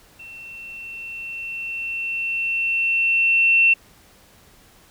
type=tone with level ramp; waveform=sine; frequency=2700 Hz; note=E7; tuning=41 cents sharp; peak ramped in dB=-37 to -11 dBFS; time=0.19-3.74 s; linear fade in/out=10 ms; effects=pink hiss -52 dBFS RMS until 4.9 s